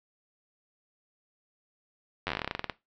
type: slowing click train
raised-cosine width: 0.3 ms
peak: -14 dBFS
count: 17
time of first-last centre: 2.27-2.698 s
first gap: 10 ms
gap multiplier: 1.12
effects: noise-tail reverb RT60 0.2 s tail -18 dB re dry + low-pass 5000 Hz 12 dB/octave